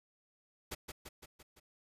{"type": "noise with echo", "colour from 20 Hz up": "pink", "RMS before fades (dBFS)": -41, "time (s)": [0.71, 0.75], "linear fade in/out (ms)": 10, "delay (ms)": 170, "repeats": 5, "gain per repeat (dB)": -4, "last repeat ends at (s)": 1.6, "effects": ["resampled to 32000 Hz"]}